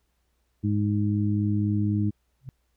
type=harmonic tone; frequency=103.83 Hz; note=G#2; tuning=in tune; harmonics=1 / 2 / 3; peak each=-24 / -26 / -29 dBFS; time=0.63-2.11 s; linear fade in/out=20 ms
type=tone with exponential growth; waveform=sine; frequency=130.81 Hz; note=C3; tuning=in tune; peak=-30 dBFS; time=2.41-2.49 s; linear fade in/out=0 ms; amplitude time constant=17 ms
effects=added 60 Hz sine -70 dBFS peak until 2.76 s + pink hiss -75 dBFS RMS until 2.76 s